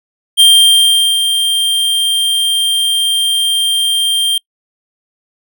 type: tone with ADSR envelope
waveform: square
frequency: 3179 Hz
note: G7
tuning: 24 cents sharp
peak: -3 dBFS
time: 0.37-4.38 s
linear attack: 32 ms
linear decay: 780 ms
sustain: -8 dB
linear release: 4 ms
effects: noise-tail reverb RT60 0.1 s tail -26 dB re dry